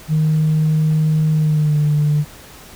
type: tone with pitch glide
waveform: sine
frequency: 155.6 to 149 Hz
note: D#3 to D3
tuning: 0 to +25 cents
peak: -11 dBFS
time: 0.08-2.25 s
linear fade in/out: 50 ms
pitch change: -75 cents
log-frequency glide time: 1.34-1.81 s
effects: tanh soft clip ceiling -9 dBFS + pink hiss -40 dBFS RMS until 2.75 s